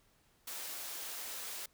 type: high-pass noise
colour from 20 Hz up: white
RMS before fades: -43 dBFS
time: 0.47-1.66 s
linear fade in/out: 5 ms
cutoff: 380 Hz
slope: 12 dB/octave
effects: pink hiss -70 dBFS RMS until 1.73 s